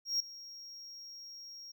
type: tone with ADSR envelope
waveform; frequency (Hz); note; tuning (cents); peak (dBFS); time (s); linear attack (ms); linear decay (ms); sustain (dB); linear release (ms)
triangle; 5588; F8; 0; -26; 0.05-1.72; 150; 5; -19; 10
effects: none